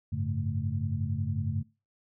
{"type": "tone cluster", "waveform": "sine", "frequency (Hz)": [94.3, 105.3, 140, 219.7], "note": ["F#2", "G#2", "C#3", "A3"], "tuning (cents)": [33, 24, 18, -2], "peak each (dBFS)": [-32, -33, -33, -38], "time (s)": [0.12, 1.63], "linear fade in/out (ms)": 10, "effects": ["noise-tail reverb RT60 0.3 s tail -23 dB re dry"]}